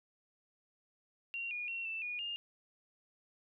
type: tone with pitch steps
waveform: sine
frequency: 2756 / 2441 / 2729 / 2659 / 2450 / 2820 Hz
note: F7 / D#7 / F7 / E7 / D#7 / F7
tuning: -24 / -34 / -41 / +14 / -27 / +16 cents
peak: -37 dBFS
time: 1.34-2.36 s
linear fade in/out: 0 ms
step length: 170 ms
effects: none